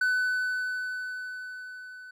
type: tone with level ramp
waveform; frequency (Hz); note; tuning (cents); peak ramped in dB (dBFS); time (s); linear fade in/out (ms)
triangle; 1502; F#6; +26; -20 to -41; 0.01-2.11; 5
effects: none

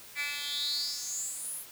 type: tone with high-pass filter sweep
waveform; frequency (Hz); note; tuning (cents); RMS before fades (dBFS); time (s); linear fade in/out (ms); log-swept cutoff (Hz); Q
10% pulse; 289.1; D4; -27; -35; 0.15-1.66; 50; 2200 to 12000; 8.1
effects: white hiss -50 dBFS RMS until 1.71 s

